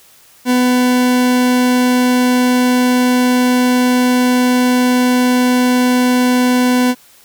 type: tone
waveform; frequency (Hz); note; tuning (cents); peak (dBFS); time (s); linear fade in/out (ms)
40% pulse; 249.5; B3; +18; -9; 0.45-6.95; 50
effects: white hiss -46 dBFS RMS until 7.24 s